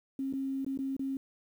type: tone with dropouts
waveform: sine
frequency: 269.7 Hz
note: C#4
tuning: 47 cents flat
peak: -31 dBFS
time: 0.19-1.17 s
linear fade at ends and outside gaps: 2 ms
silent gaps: 0.327-0.336 / 0.647-0.664 / 0.775-0.789 / 0.966-0.994 s
effects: 10-bit